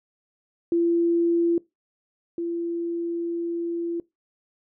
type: tone pair in turn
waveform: sine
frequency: 339.7 / 339.7 Hz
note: F4 / F4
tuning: -48 / -48 cents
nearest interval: unison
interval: 0 cents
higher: neither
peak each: -18 / -25 dBFS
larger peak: first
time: 0.72-1.58 / 2.38-4 s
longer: second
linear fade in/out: 2 ms
effects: noise-tail reverb RT60 0.2 s tail -22 dB re dry